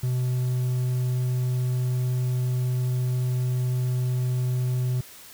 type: tone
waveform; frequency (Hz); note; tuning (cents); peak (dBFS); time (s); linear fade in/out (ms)
triangle; 125.8; B2; +32; -20; 0.03-5.01; 5
effects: white hiss -46 dBFS RMS until 5.33 s